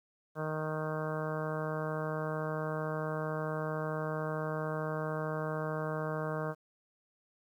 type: harmonic tone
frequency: 155.56 Hz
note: D#3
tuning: in tune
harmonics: 1 / 2 / 3 / 4 / 5 / 6 / 7 / 8 / 9 / 10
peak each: -37 / -44 / -39 / -39 / -48 / -47 / -44 / -46 / -48 / -46 dBFS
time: 0.35-6.55 s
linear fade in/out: 50 ms
effects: 11-bit